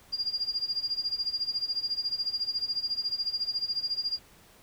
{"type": "tone with tremolo", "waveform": "sine", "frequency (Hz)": 4809, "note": "D8", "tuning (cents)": 40, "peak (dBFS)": -25, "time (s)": [0.12, 4.19], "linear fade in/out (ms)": 20, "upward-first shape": "sine", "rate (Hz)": 14, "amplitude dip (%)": 85, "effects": ["pink hiss -57 dBFS RMS until 4.62 s"]}